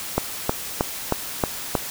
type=click train; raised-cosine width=1 ms; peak=-4 dBFS; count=6; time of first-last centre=0.18-1.752 s; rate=3.18 Hz; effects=white hiss -32 dBFS RMS until 1.9 s